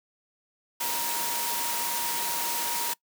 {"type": "tone in noise", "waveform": "sine", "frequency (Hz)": 943, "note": "A#5", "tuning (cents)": 20, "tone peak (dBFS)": -33, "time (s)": [0.8, 2.94], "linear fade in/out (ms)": 10, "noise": "white", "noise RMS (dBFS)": -30, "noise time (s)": [0.8, 2.94], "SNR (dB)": -6, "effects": ["noise-tail reverb RT60 0.1 s tail -23 dB re dry", "high-pass 200 Hz 12 dB/octave"]}